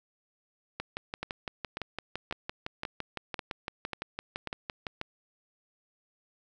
two click trains, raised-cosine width 0.3 ms, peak -18 / -18 dBFS, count 8 / 25, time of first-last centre 1.23-5.014 / 0.8-4.868 s, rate 1.85 / 5.9 Hz, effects none

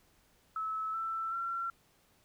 sine tone with pitch steps, 1300 / 1330.4 / 1361.5 Hz, E6 / E6 / F6, -24 / +16 / -44 cents, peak -33 dBFS, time 0.56-1.7 s, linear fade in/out 2 ms, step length 380 ms, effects pink hiss -68 dBFS RMS until 2.24 s

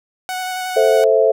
sawtooth tone with vibrato, 740 Hz, F#5, in tune, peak -18 dBFS, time 0.29-1.04 s, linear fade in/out 0 ms, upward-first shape square, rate 11 Hz, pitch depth 10 cents each way
sine chord, A minor, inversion none, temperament just, 440 / 528 / 660 Hz, A4 / C5 / E5, 0 / +16 / +2 cents, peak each -14 / -15 / -15 dBFS, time 0.76-1.32 s, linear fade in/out 10 ms
effects none

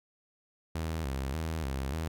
sawtooth tone with vibrato, 73.42 Hz, D2, in tune, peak -28 dBFS, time 0.75-2.08 s, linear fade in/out 5 ms, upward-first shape square, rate 1.7 Hz, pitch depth 160 cents each way, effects none

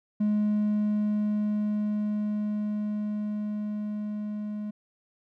triangle tone with level ramp, 210 Hz, G#3, 19 cents sharp, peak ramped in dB -19 to -29 dBFS, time 0.2-4.71 s, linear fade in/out 10 ms, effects tanh soft clip ceiling -16 dBFS

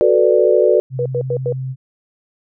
sine chord, B minor seventh, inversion second, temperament equal, 370 / 440 / 493.9 / 587.3 Hz, F#4 / A4 / B4 / D5, 0 / 0 / 0 / 0 cents, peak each -15 dBFS, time 0.01-0.8 s, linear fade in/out 0 ms
sine tone, 130.81 Hz, C3, in tune, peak -21 dBFS, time 0.9-1.76 s, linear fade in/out 50 ms
sine tone bursts, 484.9 Hz, B4, 32 cents flat, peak -16 dBFS, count 4, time 0.99-1.525 s, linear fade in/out 2 ms, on 67 ms, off 89 ms
effects none

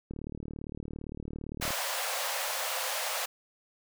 click train, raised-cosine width 3 ms, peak -26 dBFS, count 61, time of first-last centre 0.11-1.706 s, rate 37.6 Hz
pink high-pass noise, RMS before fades -33 dBFS, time 1.61-3.26 s, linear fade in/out 10 ms, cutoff 500 Hz, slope 96 dB/octave
effects none

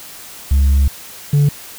sine tone pair in turn, 69.1 / 144.28 Hz, C#2 / D3, -5 / -30 cents, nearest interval octave + minor second, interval 1275 cents, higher second, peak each -6 dBFS, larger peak neither, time 0.51-0.88 / 1.33-1.49 s, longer first, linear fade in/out 5 ms, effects tanh soft clip ceiling -8 dBFS + white hiss -35 dBFS RMS until 1.78 s

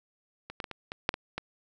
clicks, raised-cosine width 0.3 ms, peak -24 / -18 / -21 / -22 / -20 / -7 / -18 / -17 dBFS, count 8, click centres 0.5 / 0.602 / 0.642 / 0.713 / 0.919 / 1.091 / 1.141 / 1.38 s, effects none

